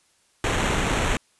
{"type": "noise with sample-and-hold", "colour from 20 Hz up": "pink", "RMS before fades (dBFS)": -23, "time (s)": [0.44, 1.17], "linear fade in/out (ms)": 2, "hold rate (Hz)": 4900, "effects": ["white hiss -63 dBFS RMS until 1.39 s", "resampled to 24000 Hz"]}